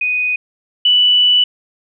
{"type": "tone pair in turn", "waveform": "sine", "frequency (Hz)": [2489, 2967], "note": ["D#7", "F#7"], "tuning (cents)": [0, 4], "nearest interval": "minor third", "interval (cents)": 304, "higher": "second", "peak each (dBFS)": [-14, -8], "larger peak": "second", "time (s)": [[0.01, 0.36], [0.85, 1.44]], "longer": "second", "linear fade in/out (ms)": 5, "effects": []}